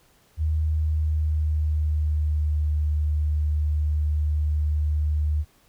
sine tone with pitch glide, 77.78 to 75.43 Hz, D#2 to D2, 0 to +47 cents, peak -20 dBFS, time 0.37-5.45 s, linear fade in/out 50 ms, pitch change -53 cents, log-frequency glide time 0.65-2.65 s, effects pink hiss -60 dBFS RMS until 5.68 s

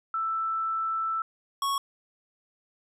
sine / square tone pair in turn, 1324 / 1106.8 Hz, E6 / C#6, +7 / -3 cents, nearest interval minor third, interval 310 cents, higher first, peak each -26 dBFS, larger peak neither, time 0.14-1.22 / 1.62-1.78 s, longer first, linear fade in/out 2 ms, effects resampled to 32000 Hz

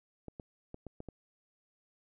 clicks, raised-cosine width 2 ms, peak -30 dBFS, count 6, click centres 0.283 / 0.398 / 0.744 / 0.867 / 1.004 / 1.087 s, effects none

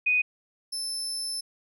sine / 30% pulse tone pair in turn, 2489 / 5274 Hz, D#7 / E8, 0 / 0 cents, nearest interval octave + minor second, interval 1300 cents, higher second, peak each -20 / -26 dBFS, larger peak first, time 0.06-0.22 / 0.72-1.41 s, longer second, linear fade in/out 10 ms, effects none

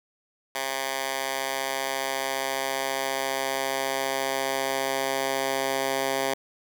10% pulse tone with high-pass filter sweep, 134.7 Hz, C#3, 49 cents flat, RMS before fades -28 dBFS, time 0.55-6.34 s, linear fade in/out 2 ms, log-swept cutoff 860 to 440 Hz, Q 0.7, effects none

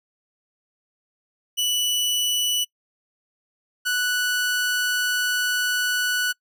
sawtooth tone pair in turn, 2960 / 1480 Hz, F#7 / F#6, 0 / 0 cents, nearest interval octave, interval 1200 cents, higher first, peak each -17 dBFS, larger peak neither, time 1.57-2.65 / 3.85-6.33 s, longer second, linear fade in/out 20 ms, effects noise-tail reverb RT60 0.1 s tail -25 dB re dry

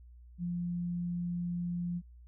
sine tone, 174.61 Hz, F3, in tune, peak -32 dBFS, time 0.38-2.02 s, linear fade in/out 50 ms, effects added 60 Hz sine -51 dBFS peak until 2.27 s

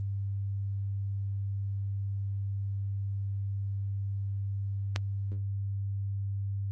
click, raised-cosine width 0.2 ms, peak -13 dBFS, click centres 4.961 s, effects added 99 Hz sine -30 dBFS peak until 6.71 s + Opus 32 kbps

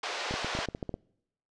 pink band-pass noise, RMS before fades -35 dBFS, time 0.03-0.66 s, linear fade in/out 5 ms, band 490 to 5500 Hz, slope 24 dB/octave
clicks, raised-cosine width 2 ms, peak -20 dBFS, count 10, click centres 0.31 / 0.34 / 0.446 / 0.551 / 0.589 / 0.687 / 0.749 / 0.828 / 0.893 / 0.941 s
effects noise-tail reverb RT60 0.8 s tail -26 dB re dry + resampled to 22050 Hz

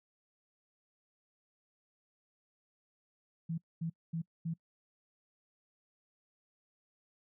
sine tone bursts, 164.81 Hz, E3, in tune, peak -33 dBFS, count 4, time 3.49-4.54 s, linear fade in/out 10 ms, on 90 ms, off 230 ms, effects noise-tail reverb RT60 0.1 s tail -24 dB re dry

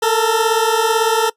20% pulse beating tone pair, 440 / 458 Hz, A4 / A#4, 0 / -31 cents, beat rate 18 Hz, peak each -11 dBFS, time 0.02-1.3 s, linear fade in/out 10 ms, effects noise-tail reverb RT60 0.1 s tail -21 dB re dry + resampled to 32000 Hz

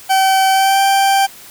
40% pulse tone with pitch glide, 768 to 784.1 Hz, G5 to G5, -36 to 0 cents, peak -9 dBFS, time 0.09-1.27 s, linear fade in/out 20 ms, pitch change +36 cents, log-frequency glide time 0.51-0.81 s, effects white hiss -38 dBFS RMS until 1.5 s

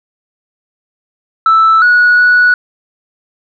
sine tone with pitch steps, 1319 / 1461 / 1470 Hz, E6 / F#6 / F#6, +1 / -22 / -12 cents, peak -3 dBFS, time 1.46-2.54 s, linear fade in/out 2 ms, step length 360 ms, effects tanh soft clip ceiling -2 dBFS

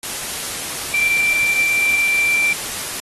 sine tone in noise, 2351 Hz, D7, 1 cent sharp, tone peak -14 dBFS, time 0.94-2.53 s, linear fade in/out 2 ms, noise white, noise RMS -26 dBFS, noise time 0.03-3 s, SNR +9 dB, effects AAC 32 kbps

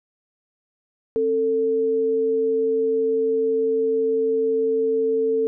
sine tone pair together, 267 / 447 Hz, C4 / A4, +35 / +27 cents, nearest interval major sixth, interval 892 cents, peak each -29 / -18 dBFS, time 1.16-5.47 s, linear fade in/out 0 ms, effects none

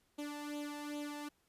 sawtooth tone with flanger, 293.7 Hz, D4, in tune, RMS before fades -43 dBFS, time 0.18-1.29 s, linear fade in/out 10 ms, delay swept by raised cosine 0.28 to 1.15 ms, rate 2.5 Hz, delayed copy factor +0.75, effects pink hiss -75 dBFS RMS until 1.48 s + resampled to 32000 Hz

